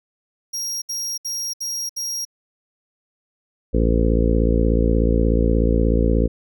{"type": "tone bursts", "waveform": "40% pulse", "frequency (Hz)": 5620, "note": "F8", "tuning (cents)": 10, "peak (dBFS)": -23, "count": 5, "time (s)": [0.53, 2.252], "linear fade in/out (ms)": 10, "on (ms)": 290, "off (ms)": 68}
{"type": "harmonic tone", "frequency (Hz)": 56.6, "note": "A1", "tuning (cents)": 50, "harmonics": [1, 2, 3, 4, 5, 6, 7, 8, 9], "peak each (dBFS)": [-17, -25, -25, -24, -25, -28, -29, -25, -27], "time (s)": [3.73, 6.28], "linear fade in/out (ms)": 20}
{"effects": []}